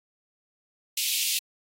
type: high-pass noise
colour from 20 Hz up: pink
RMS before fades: -27 dBFS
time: 0.97-1.39 s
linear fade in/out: 5 ms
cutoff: 2500 Hz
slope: 48 dB/octave
effects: AAC 48 kbps